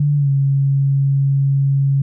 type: tone with pitch glide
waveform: sine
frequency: 145.6 to 137.98 Hz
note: D3 to C#3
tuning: -15 to -8 cents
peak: -12 dBFS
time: 0-2.02 s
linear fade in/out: 5 ms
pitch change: -93 cents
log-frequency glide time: 0.16-0.3 s
effects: none